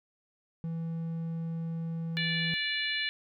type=tone; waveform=triangle; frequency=164.81 Hz; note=E3; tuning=in tune; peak=-30 dBFS; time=0.64-2.54 s; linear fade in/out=0 ms
type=harmonic tone; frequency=583 Hz; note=D5; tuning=13 cents flat; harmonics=3 / 4 / 5 / 6 / 7; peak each=-34 / -35 / -36 / -37 / -37 dBFS; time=2.17-3.09 s; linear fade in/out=0 ms
effects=none